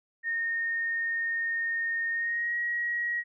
sine tone with pitch glide, 1840 to 1900.5 Hz, A#6 to A#6, -23 to +33 cents, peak -27 dBFS, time 0.23-3.24 s, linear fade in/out 50 ms, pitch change +56 cents, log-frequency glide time 2.12-2.57 s, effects none

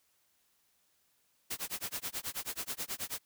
white noise with tremolo, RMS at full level -36 dBFS, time 1.5-3.19 s, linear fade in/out 10 ms, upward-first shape sine, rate 9.3 Hz, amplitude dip 100%, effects white hiss -73 dBFS RMS until 3.25 s

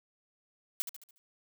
blue noise with echo, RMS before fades -32 dBFS, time 0.8-0.82 s, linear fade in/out 0 ms, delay 72 ms, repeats 5, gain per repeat -7 dB, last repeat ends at 1.18 s, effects none

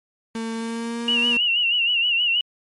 35% pulse tone with pitch glide, 226.3 to 238.8 Hz, A3 to A#3, +49 to +42 cents, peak -24 dBFS, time 0.35-1.37 s, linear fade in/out 2 ms, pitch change +93 cents, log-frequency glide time 0.54-1.25 s
sine tone with vibrato, 2831 Hz, F7, 23 cents sharp, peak -17 dBFS, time 1.08-2.41 s, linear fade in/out 2 ms, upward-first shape sine, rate 6.3 Hz, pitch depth 79 cents each way
effects MP3 48 kbps

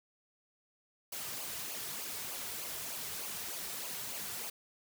white noise with flanger, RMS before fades -41 dBFS, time 1.12-4.5 s, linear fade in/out 5 ms, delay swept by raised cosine 0.53 to 3.83 ms, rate 3.3 Hz, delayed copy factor -0.65, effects none

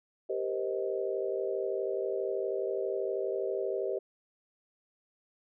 sine chord, C minor seventh, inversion second, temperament just, 392.4 / 470.9 / 523.3 / 627.9 Hz, G4 / Bb4 / C5 / Eb5, +2 / +18 / 0 / +16 cents, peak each -33 / -37 / -36 / -37 dBFS, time 0.29-3.99 s, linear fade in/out 10 ms, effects none

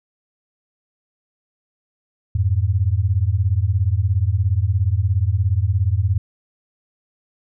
sine beating tone pair, 87.31 / 104.31 Hz, F2 / G#2, 0 / +8 cents, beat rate 17 Hz, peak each -18 dBFS, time 2.35-6.18 s, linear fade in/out 5 ms, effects none

